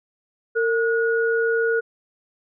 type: tone pair together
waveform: sine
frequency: 456.8 / 1450.2 Hz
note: A#4 / F#6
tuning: -35 / -35 cents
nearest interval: octave + minor sixth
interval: 2000 cents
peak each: -19 / -23 dBFS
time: 0.55-1.81 s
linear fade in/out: 20 ms
effects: none